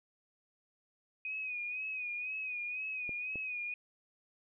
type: tone with vibrato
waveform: sine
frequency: 2497 Hz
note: D#7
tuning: 6 cents sharp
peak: -36 dBFS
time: 1.25-3.74 s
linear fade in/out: 2 ms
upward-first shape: sine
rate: 2 Hz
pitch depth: 56 cents each way
type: clicks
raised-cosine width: 2 ms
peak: -32 dBFS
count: 2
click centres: 3.093 / 3.357 s
effects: none